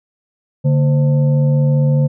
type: tone with frequency modulation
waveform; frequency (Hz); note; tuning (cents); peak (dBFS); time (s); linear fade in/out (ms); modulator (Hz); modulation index
sine; 144.5; D3; -28; -10; 0.64-2.08; 20; 374; 0.49
effects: none